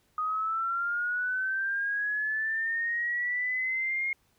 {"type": "linear sweep", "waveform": "sine", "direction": "up", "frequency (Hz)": [1240, 2148], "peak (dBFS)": -27, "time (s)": [0.18, 4.13], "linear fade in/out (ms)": 2, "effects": ["pink hiss -69 dBFS RMS until 4.38 s"]}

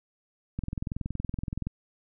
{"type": "click train", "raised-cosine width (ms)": 5, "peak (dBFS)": -19, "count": 24, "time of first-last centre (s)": [0.59, 1.67], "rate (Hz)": 21.3, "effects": []}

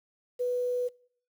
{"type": "tone with quantisation", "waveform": "sine", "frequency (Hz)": 493.9, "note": "B4", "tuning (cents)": 0, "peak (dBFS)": -26, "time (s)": [0.39, 0.89], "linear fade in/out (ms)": 20, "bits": 9, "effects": ["noise-tail reverb RT60 0.6 s tail -24 dB re dry"]}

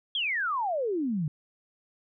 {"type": "exponential sweep", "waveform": "sine", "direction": "down", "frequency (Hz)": [3373, 143], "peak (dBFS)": -26, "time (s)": [0.15, 1.28], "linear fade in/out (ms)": 2, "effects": []}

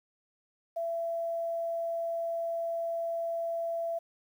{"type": "tone with quantisation", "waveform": "sine", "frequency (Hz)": 670, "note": "E5", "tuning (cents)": 28, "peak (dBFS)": -30, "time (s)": [0.76, 3.99], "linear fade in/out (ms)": 10, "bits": 10, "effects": []}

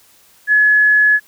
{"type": "tone", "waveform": "sine", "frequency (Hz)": 1700, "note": "G#6", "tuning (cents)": 40, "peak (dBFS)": -8, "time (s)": [0.47, 1.2], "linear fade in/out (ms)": 50, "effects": ["white hiss -50 dBFS RMS until 1.27 s"]}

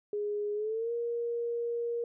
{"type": "tone with pitch glide", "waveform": "sine", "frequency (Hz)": [414.7, 470.9], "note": ["G#4", "A#4"], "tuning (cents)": [-3, 18], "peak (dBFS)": -30, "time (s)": [0.13, 2.04], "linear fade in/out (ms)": 2, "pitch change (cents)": 221, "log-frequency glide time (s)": [0.54, 0.92], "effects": []}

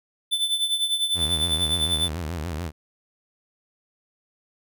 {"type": "tone with tremolo", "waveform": "square", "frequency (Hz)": 3520, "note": "A7", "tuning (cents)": 0, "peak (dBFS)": -19, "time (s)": [0.31, 2.09], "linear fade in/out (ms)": 20, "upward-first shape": "triangle", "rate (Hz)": 10, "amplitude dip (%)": 75}
{"type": "tone with vibrato", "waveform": "sawtooth", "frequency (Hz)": 81.9, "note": "E2", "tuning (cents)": -11, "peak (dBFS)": -24, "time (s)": [1.14, 2.72], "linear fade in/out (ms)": 50, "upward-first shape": "sine", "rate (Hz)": 6.9, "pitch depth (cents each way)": 160}
{"effects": []}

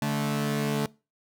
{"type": "tone pair together", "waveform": "sawtooth", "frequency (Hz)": [145.3, 217.7], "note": ["D3", "A3"], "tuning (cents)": [-18, -18], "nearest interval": "perfect fifth", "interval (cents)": 700, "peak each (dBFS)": -24, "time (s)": [0.02, 0.86], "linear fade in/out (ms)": 2, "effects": ["noise-tail reverb RT60 0.3 s tail -22 dB re dry"]}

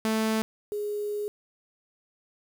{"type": "tone pair in turn", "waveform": ["sawtooth", "sine"], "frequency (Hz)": [220, 415.3], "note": ["A3", "G#4"], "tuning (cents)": [0, 0], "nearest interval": "major seventh", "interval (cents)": 1100, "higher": "second", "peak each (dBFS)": [-20, -28], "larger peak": "first", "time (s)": [[0.05, 0.42], [0.72, 1.28]], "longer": "second", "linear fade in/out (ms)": 0, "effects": ["8-bit"]}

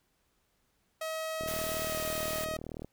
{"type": "tone with pitch glide", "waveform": "sawtooth", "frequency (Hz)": [638, 630.7], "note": ["D#5", "D#5"], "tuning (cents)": [43, 23], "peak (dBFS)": -30, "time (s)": [1.01, 2.57], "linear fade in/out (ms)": 5, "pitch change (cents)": -20, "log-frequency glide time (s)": [1.84, 1.95]}
{"type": "click train", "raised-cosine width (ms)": 2, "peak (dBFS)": -27, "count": 57, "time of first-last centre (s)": [1.41, 2.846], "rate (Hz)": 39}
{"type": "noise", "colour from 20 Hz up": "white", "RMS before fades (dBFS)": -39, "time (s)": [1.47, 2.45], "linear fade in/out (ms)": 10}
{"effects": ["pink hiss -74 dBFS RMS until 2.92 s"]}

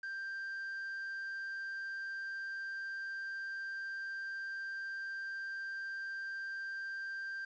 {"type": "tone", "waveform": "triangle", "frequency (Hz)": 1578, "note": "G6", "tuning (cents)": 11, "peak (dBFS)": -37, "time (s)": [0.03, 7.45], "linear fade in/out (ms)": 5, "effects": ["resampled to 16000 Hz", "11-bit"]}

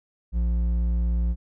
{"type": "tone with hard clipping", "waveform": "sine", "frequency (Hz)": 58.27, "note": "A#1", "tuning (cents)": 0, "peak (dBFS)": -22, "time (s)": [0.32, 1.36], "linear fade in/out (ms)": 50, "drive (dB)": 6, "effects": []}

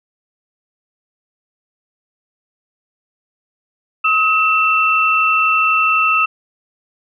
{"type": "tone pair together", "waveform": "sine", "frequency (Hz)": [1276.2, 2684], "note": ["D#6", "E7"], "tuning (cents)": [44, 31], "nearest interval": "octave + minor second", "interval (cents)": 1287, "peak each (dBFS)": -14, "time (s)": [4.04, 6.26], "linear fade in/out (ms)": 10, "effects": []}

